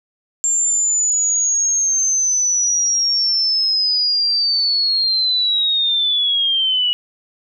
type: linear sweep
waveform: sine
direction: down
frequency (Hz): 7370 to 2911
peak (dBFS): -14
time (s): 0.44-6.93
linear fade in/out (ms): 0
effects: none